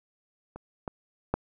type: clicks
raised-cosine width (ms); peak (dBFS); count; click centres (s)
1; -27 / -19 / -11; 3; 0.56 / 0.878 / 1.34
effects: none